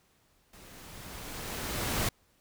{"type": "noise with level ramp", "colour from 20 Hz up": "pink", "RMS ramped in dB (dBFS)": [-53, -29], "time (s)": [0.53, 2.09], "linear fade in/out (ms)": 5, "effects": ["pink hiss -68 dBFS RMS until 2.4 s"]}